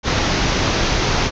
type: low-pass noise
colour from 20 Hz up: pink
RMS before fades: -18 dBFS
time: 0.03-1.31 s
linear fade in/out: 50 ms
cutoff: 6500 Hz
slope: 96 dB/octave
effects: none